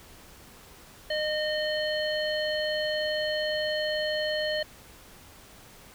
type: harmonic tone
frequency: 612 Hz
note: D#5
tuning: 29 cents flat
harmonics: 1 / 3 / 5 / 7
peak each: -28 / -33 / -35 / -36 dBFS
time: 1.1-4.63 s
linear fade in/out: 5 ms
effects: pink hiss -51 dBFS RMS until 5.94 s